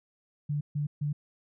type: tone bursts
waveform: sine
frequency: 146.83 Hz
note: D3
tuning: in tune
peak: -27 dBFS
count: 3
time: 0.49-1.13 s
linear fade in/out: 10 ms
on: 120 ms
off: 140 ms
effects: none